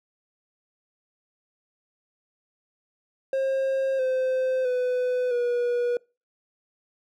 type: tone with pitch steps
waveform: triangle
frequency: 535 / 517.4 / 500.3 / 483.8 Hz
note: C5 / C5 / B4 / B4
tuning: +38 / -19 / +22 / -36 cents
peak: -20 dBFS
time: 3.33-5.97 s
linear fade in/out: 2 ms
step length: 660 ms
effects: noise-tail reverb RT60 0.3 s tail -25 dB re dry